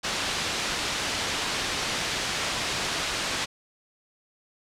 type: low-pass noise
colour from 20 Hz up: white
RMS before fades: -29 dBFS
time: 0.03-3.46 s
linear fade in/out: 20 ms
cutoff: 4900 Hz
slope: 12 dB/octave
effects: low-pass 10000 Hz 12 dB/octave